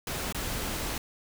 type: noise with dropouts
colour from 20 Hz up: pink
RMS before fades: -33 dBFS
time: 0.07-0.98 s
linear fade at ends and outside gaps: 2 ms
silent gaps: 0.325-0.346 s
effects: none